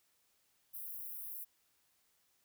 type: high-pass noise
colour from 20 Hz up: white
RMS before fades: -45 dBFS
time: 0.73-1.45 s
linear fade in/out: 20 ms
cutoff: 11000 Hz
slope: 48 dB/octave
effects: white hiss -75 dBFS RMS until 2.44 s